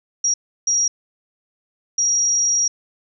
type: tone bursts at uneven times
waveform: sine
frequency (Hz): 5690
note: F8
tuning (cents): +31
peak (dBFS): -15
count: 3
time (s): 0.24-0.34 / 0.67-0.88 / 1.98-2.68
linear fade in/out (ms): 5
effects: none